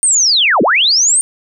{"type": "linear two-way sweep", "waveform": "sine", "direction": "down then up", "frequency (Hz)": [8870, 177.1, 8870], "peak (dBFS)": -8, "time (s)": [0.03, 1.21], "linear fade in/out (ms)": 0, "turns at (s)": 0.62, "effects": []}